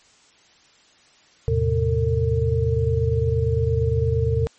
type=tone cluster; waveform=sine; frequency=79.6 / 108.3 / 128.3 / 453.4 Hz; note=D#2 / A2 / C3 / A#4; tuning=+40 / -27 / -34 / -48 cents; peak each=-23 dBFS; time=1.48-4.47 s; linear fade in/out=0 ms; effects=white hiss -55 dBFS RMS until 4.58 s + MP3 32 kbps